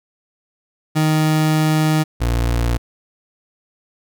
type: tone pair in turn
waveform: 30% pulse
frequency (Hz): 155.56 / 58.71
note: D#3 / A#1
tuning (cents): 0 / +13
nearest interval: octave + perfect fourth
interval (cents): 1687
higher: first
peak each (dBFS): -11 / -13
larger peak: first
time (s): 0.95-2.04 / 2.2-2.78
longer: first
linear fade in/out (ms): 20
effects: none